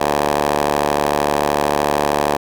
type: ring-modulated tone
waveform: 10% pulse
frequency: 73.2 Hz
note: D2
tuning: 5 cents flat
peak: -4 dBFS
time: 0-2.37 s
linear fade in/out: 10 ms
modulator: 637 Hz
effects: none